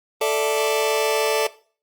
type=chord; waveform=sawtooth; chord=A suspended fourth; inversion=none; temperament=just; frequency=440 / 586.7 / 660 Hz; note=A4 / D5 / E5; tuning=0 / -2 / +2 cents; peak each=-16 / -19 / -22 dBFS; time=0.21-1.47 s; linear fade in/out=5 ms; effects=noise-tail reverb RT60 0.4 s tail -18 dB re dry + Opus 32 kbps